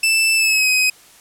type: tone with pitch glide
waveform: sawtooth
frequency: 2647 to 2522 Hz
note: E7 to D#7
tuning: +7 to +23 cents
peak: -10 dBFS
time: 0.03-0.9 s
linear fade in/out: 5 ms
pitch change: -84 cents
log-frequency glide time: 0.36-0.69 s
effects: white hiss -47 dBFS RMS until 1.2 s + low-pass 12000 Hz 12 dB/octave